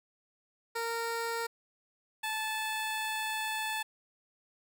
15% pulse tone pair in turn, 462 / 872.1 Hz, A#4 / A5, -16 / -16 cents, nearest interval major seventh, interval 1100 cents, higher second, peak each -26 dBFS, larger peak neither, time 0.75-1.47 / 2.23-3.83 s, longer second, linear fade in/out 10 ms, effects none

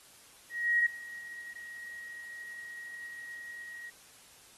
sine tone with ADSR envelope, 1894 Hz, A#6, 27 cents sharp, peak -21 dBFS, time 0.49-3.9 s, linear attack 370 ms, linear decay 8 ms, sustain -21 dB, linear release 6 ms, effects white hiss -57 dBFS RMS until 4.57 s + AAC 32 kbps

